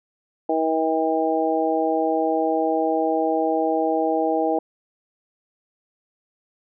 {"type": "harmonic tone", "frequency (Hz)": 160, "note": "D#3", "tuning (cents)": 49, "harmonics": [2, 3, 4, 5], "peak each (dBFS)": [-24, -24, -24, -24], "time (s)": [0.49, 4.59], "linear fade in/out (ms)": 5, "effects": []}